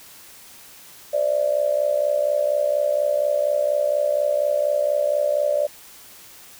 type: tone with amplitude modulation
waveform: sine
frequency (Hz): 589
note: D5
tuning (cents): +5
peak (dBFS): -14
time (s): 1.13-5.67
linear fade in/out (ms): 10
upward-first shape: sine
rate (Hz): 64.2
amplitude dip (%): 80
effects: white hiss -45 dBFS RMS until 6.59 s